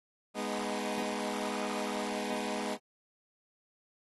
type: chord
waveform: 15% pulse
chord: G# minor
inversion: none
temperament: equal with one note detuned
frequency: 207.7 / 246.9 / 308.8 Hz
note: G#3 / B3 / D#4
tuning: 0 / 0 / -13 cents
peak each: -30 / -31 / -34 dBFS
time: 0.34-2.78 s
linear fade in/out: 50 ms
effects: AAC 32 kbps